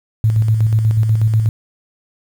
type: tone with tremolo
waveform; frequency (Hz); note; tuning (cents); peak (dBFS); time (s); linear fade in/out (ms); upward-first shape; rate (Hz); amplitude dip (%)
sine; 110; A2; 0; -9; 0.24-1.49; 0; square; 8.2; 40
effects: 7-bit